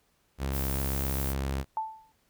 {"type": "tone", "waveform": "sawtooth", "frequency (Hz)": 67.7, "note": "C#2", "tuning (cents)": -40, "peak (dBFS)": -25, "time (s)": [0.38, 1.65], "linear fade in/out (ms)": 50}
{"type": "noise", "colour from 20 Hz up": "violet", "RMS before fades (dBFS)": -36, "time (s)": [0.51, 1.35], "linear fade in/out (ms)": 50}
{"type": "tone with exponential decay", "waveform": "sine", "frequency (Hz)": 880, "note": "A5", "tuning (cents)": 0, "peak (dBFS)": -25, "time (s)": [1.77, 2.12], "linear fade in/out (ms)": 1, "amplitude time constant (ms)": 76}
{"effects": ["pink hiss -70 dBFS RMS until 2.29 s"]}